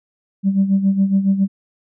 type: tone with tremolo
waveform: sine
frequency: 195 Hz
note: G3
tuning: 9 cents flat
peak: -9 dBFS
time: 0.43-1.48 s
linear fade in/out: 50 ms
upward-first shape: sine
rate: 7.2 Hz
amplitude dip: 70%
effects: tanh soft clip ceiling -7 dBFS